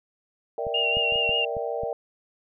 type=chord; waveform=sine; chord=E half-diminished seventh; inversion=second; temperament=equal; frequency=466.2 / 587.3 / 659.3 / 784 Hz; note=Bb4 / D5 / E5 / G5; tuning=0 / 0 / 0 / 0 cents; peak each=-30 / -32 / -33 / -34 dBFS; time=0.58-1.93 s; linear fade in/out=2 ms
type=clicks; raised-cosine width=5 ms; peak=-27 / -23 / -31 / -31 / -25 / -26 / -26 dBFS; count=7; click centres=0.668 / 0.97 / 1.123 / 1.158 / 1.293 / 1.568 / 1.835 s
type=tone with vibrato; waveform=sine; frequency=2794 Hz; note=F7; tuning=in tune; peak=-22 dBFS; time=0.74-1.45 s; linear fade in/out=5 ms; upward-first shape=sine; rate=5.2 Hz; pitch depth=36 cents each way
effects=none